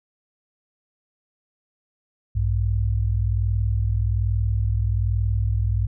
sine tone pair together, 60.41 / 101.6 Hz, B1 / G#2, -38 / -38 cents, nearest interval major sixth, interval 900 cents, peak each -22 / -21 dBFS, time 2.35-5.87 s, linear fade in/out 10 ms, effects none

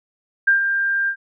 sine tone with ADSR envelope, 1593 Hz, G6, 27 cents sharp, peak -10 dBFS, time 0.47-1.16 s, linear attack 10 ms, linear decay 120 ms, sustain -7 dB, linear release 77 ms, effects none

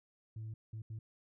sine tone bursts at uneven times, 110 Hz, A2, in tune, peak -39 dBFS, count 3, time 0.36-0.54 / 0.73-0.82 / 0.9-0.99 s, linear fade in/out 5 ms, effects tanh soft clip ceiling -39 dBFS

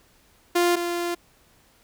sawtooth tone pair in turn, 349.2 / 346.6 Hz, F4 / F4, 0 / -13 cents, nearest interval unison, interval 13 cents, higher first, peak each -14 / -21 dBFS, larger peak first, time 0.55-0.76 / 0.76-1.15 s, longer second, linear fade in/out 10 ms, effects pink hiss -59 dBFS RMS until 1.83 s

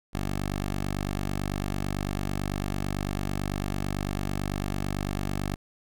10% pulse tone, 49 Hz, G1, in tune, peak -20 dBFS, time 0.13-5.56 s, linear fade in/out 20 ms, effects none

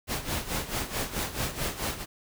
pink noise with tremolo, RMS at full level -29 dBFS, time 0.07-2.06 s, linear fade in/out 50 ms, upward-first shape sine, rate 4.6 Hz, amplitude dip 75%, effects none

